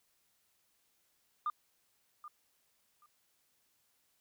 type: tone with echo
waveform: sine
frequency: 1209 Hz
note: D6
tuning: 50 cents sharp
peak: -30 dBFS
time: 1.46-1.5 s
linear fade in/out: 2 ms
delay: 780 ms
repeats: 2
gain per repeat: -15 dB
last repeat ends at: 3.06 s
effects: tanh soft clip ceiling -27 dBFS + white hiss -75 dBFS RMS until 4.2 s